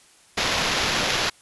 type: noise with sample-and-hold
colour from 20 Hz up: white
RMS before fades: -23 dBFS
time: 0.37-1.3 s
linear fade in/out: 10 ms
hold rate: 8820 Hz
effects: white hiss -54 dBFS RMS until 1.41 s + resampled to 24000 Hz